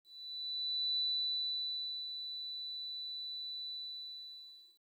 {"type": "tone with ADSR envelope", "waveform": "sine", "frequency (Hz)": 3977, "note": "B7", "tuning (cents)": 11, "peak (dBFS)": -31, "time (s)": [0.04, 4.8], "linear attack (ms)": 930, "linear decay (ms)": 1100, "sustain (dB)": -9, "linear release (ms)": 1100, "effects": ["12-bit"]}